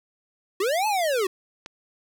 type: linear two-way sweep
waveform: square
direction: up then down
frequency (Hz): 357.5 to 880 to 357.5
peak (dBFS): -22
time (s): 0.6-1.27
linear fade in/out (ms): 5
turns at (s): 0.87
type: click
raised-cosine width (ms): 0.2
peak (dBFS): -20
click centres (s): 1.661
effects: 10-bit